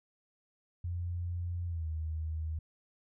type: tone with pitch glide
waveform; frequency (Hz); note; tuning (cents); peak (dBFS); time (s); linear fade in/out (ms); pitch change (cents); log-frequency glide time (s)
sine; 87.31 to 79.14; F2 to D#2; 0 to +30; -33; 0.84-2.59; 5; -170; 1.66-1.87
effects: none